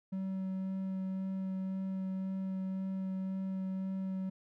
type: tone with vibrato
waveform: triangle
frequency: 190 Hz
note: F#3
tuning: 46 cents sharp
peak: -32 dBFS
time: 0.12-4.3 s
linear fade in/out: 10 ms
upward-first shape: sine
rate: 1.9 Hz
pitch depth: 9 cents each way
effects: none